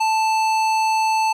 sine tone with hard clipping, 880 Hz, A5, in tune, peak -18 dBFS, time 0-1.33 s, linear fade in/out 10 ms, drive 15 dB, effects none

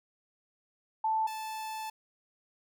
sine / 45% pulse tone pair in turn, 880 / 875.1 Hz, A5 / A5, 0 / -10 cents, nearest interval unison, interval 10 cents, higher first, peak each -26 / -36 dBFS, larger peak first, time 1.04-1.27 / 1.27-1.9 s, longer second, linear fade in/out 5 ms, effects none

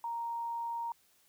sine tone, 932.3 Hz, A#5, in tune, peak -34 dBFS, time 0.04-0.92 s, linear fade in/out 2 ms, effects white hiss -68 dBFS RMS until 1.28 s

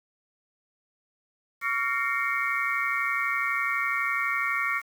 sine tone cluster, 1132 / 1382 / 1842 / 2128 / 2260 Hz, C#6 / F6 / A#6 / C7 / C#7, +36 / -19 / -21 / +29 / +33 cents, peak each -31 dBFS, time 1.61-4.82 s, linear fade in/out 50 ms, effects 8-bit

